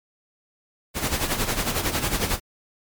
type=noise with tremolo; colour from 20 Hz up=pink; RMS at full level=-22 dBFS; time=0.94-2.4 s; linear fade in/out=50 ms; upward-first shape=sine; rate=11 Hz; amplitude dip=65%; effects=MP3 96 kbps